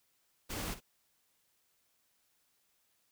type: noise with echo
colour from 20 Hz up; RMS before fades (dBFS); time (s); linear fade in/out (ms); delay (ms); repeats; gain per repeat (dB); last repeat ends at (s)
pink; -39; 0.49-0.75; 20; 56; 1; -13; 0.806
effects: white hiss -75 dBFS RMS until 3.11 s